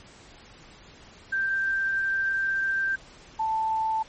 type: tone pair in turn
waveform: sine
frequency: 1572 / 882.3 Hz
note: G6 / A5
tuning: +4 / +5 cents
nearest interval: minor seventh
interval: 999 cents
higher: first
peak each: -23 dBFS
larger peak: neither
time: 1.32-2.96 / 3.39-4.03 s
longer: first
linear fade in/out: 10 ms
effects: pink hiss -50 dBFS RMS until 4.08 s + MP3 32 kbps